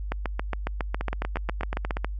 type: two click trains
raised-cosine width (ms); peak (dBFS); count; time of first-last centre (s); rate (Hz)
0.5; -12 / -14; 15 / 9; 0.12-2.046 / 1.01-1.969; 7.27 / 8.34
effects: added 50 Hz sine -29 dBFS peak until 2.19 s + MP3 64 kbps